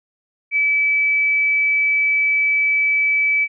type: tone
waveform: sine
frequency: 2300 Hz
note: D7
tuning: 37 cents flat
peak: -14 dBFS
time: 0.51-3.48 s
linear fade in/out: 50 ms
effects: none